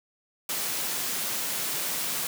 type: high-pass noise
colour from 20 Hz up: white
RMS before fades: -30 dBFS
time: 0.49-2.27 s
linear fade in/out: 2 ms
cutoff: 120 Hz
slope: 48 dB/octave
effects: none